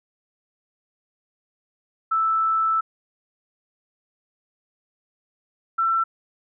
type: tone pair in turn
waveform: sine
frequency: 1318.5 / 1340.8 Hz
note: E6 / E6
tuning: 0 / +29 cents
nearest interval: unison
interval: 29 cents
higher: second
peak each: -18 dBFS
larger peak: neither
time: 2.11-2.81 / 5.78-6.04 s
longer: first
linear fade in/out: 10 ms
effects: none